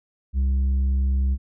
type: tone with tanh clipping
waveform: triangle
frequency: 66.4 Hz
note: C2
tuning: 26 cents sharp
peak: -19 dBFS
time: 0.33-1.38 s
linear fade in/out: 50 ms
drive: 9 dB
effects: none